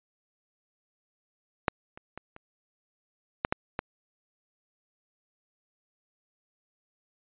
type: clicks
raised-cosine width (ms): 0.5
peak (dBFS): -7 / -29 / -24 / -30 / -9 / -9 / -14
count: 7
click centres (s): 1.682 / 1.975 / 2.176 / 2.364 / 3.449 / 3.525 / 3.791
effects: resampled to 8000 Hz